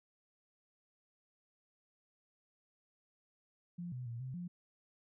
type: tone with pitch steps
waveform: sine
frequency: 174.4 / 125.5 / 117.3 / 129.7 / 176.4 Hz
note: F3 / B2 / A#2 / C3 / F3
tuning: -2 / +28 / +11 / -15 / +18 cents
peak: -40 dBFS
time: 3.78-4.48 s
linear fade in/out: 10 ms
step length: 140 ms
effects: none